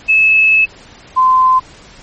sine tone pair in turn, 2600 / 1031.8 Hz, E7 / C6, -24 / -24 cents, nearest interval octave + major third, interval 1600 cents, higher first, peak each -6 dBFS, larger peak neither, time 0.08-0.66 / 1.16-1.6 s, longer first, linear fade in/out 20 ms, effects pink hiss -39 dBFS RMS until 2.02 s + MP3 32 kbps

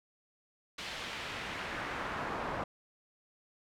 brown noise with band-pass filter sweep, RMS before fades -39 dBFS, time 0.78-2.64 s, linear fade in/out 5 ms, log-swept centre 3600 to 990 Hz, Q 1.1, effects none

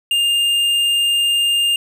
sine tone with tanh clipping, 2809 Hz, F7, 9 cents sharp, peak -15 dBFS, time 0.11-1.76 s, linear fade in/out 2 ms, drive 10 dB, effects none

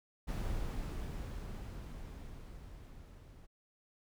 brown noise with level ramp, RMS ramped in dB -36 to -55 dBFS, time 0.27-3.47 s, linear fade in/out 20 ms, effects none

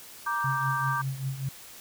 sine chord, G minor, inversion first, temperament just, 940.8 / 1176 / 1568 Hz, Bb5 / D6 / G6, +16 / +2 / 0 cents, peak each -32 / -29 / -31 dBFS, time 0.26-1.02 s, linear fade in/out 10 ms
sine tone with tremolo, 134.5 Hz, C3, 48 cents sharp, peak -26 dBFS, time 0.44-1.49 s, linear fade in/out 5 ms, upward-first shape triangle, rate 5.1 Hz, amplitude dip 80%
effects white hiss -47 dBFS RMS until 1.8 s

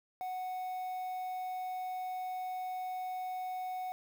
triangle tone with quantisation, 740 Hz, F#5, in tune, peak -34 dBFS, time 0.21-3.92 s, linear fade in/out 0 ms, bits 9, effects none

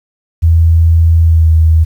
sine tone with pitch glide, 82.41 to 80.3 Hz, E2 to E2, 0 to -45 cents, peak -4 dBFS, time 0.42-1.85 s, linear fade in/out 20 ms, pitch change -45 cents, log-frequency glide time 1.23-1.49 s, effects 7-bit

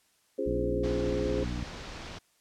sine chord, Db major seventh, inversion none, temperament equal with one note detuned, 277.2 / 346.8 / 415.3 / 523.3 Hz, Db4 / F4 / Ab4 / C5, 0 / -12 / 0 / 0 cents, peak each -36 / -35 / -32 / -33 dBFS, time 0.38-1.44 s, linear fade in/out 10 ms
harmonic tone, 60 Hz, B1, 49 cents flat, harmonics 1 / 2 / 3 / 4 / 5, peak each -34 / -37 / -39 / -40 / -41 dBFS, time 0.46-1.64 s, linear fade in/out 5 ms
pink low-pass noise, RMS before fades -42 dBFS, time 0.83-2.19 s, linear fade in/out 10 ms, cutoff 5900 Hz, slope 24 dB/octave
effects white hiss -68 dBFS RMS until 2.4 s + low-pass 11000 Hz 12 dB/octave

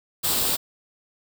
white noise with comb filter, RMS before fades -23 dBFS, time 0.23-0.57 s, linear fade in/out 20 ms, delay 0.24 ms, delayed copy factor +0.5, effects none

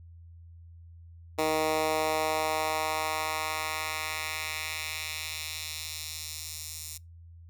10% pulse tone with high-pass filter sweep, 156.6 Hz, D#3, 11 cents sharp, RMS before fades -32 dBFS, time 1.38-6.98 s, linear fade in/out 10 ms, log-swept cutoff 390 to 6900 Hz, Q 1.1, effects noise-tail reverb RT60 0.2 s tail -24 dB re dry + added 84 Hz sine -47 dBFS peak until 7.49 s

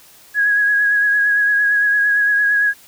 sine tone with vibrato, 1661.2 Hz, G#6, in tune, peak -12 dBFS, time 0.34-2.74 s, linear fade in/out 50 ms, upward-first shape triangle, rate 8.8 Hz, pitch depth 32 cents each way, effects white hiss -46 dBFS RMS until 2.87 s

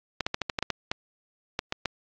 clicks, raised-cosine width 0.2 ms, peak -9 dBFS, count 12, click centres 0.207 / 0.265 / 0.344 / 0.417 / 0.498 / 0.588 / 0.626 / 0.703 / 0.915 / 1.591 / 1.724 / 1.857 s, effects low-pass 5000 Hz 12 dB/octave + AAC 64 kbps

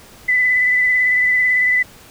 sine tone with vibrato, 2000 Hz, B6, 21 cents sharp, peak -12 dBFS, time 0.28-1.83 s, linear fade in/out 10 ms, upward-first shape sine, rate 18 Hz, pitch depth 19 cents each way, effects pink hiss -43 dBFS RMS until 2.1 s

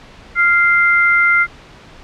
sine tone pair together, 1396.9 / 2085 Hz, F6 / C7, 0 / -7 cents, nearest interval perfect fifth, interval 693 cents, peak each -12 dBFS, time 0.35-1.47 s, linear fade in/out 50 ms, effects pink hiss -40 dBFS RMS until 2.03 s + low-pass 4000 Hz 12 dB/octave

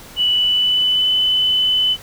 sine tone with pitch glide, 2960 to 3013 Hz, F#7 to F#7, 0 to +31 cents, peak -13 dBFS, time 0.16-1.97 s, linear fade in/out 50 ms, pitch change +31 cents, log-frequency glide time 0.31-1.11 s, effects pink hiss -39 dBFS RMS until 2.02 s

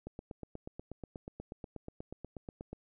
click train, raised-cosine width 2 ms, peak -29 dBFS, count 23, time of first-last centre 0.07-2.73 s, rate 8.27 Hz, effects none

